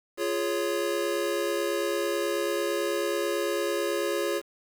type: chord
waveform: square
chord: Db major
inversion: first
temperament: equal with one note detuned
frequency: 346.2 / 415.3 / 554.4 Hz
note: F4 / Ab4 / Db5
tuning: -15 / 0 / 0 cents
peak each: -31 dBFS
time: 0.17-4.42 s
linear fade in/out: 50 ms
effects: 8-bit